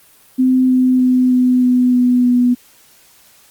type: tone with pitch steps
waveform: sine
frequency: 257.2 / 255.3 / 253.4 / 251.5 / 249.6 / 247.7 / 245.9 Hz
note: C4 / C4 / B3 / B3 / B3 / B3 / B3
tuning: -30 / -42 / +45 / +32 / +19 / +5 / -7 cents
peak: -9 dBFS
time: 0.38-2.55 s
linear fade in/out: 20 ms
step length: 310 ms
effects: white hiss -48 dBFS RMS until 3.5 s + Opus 32 kbps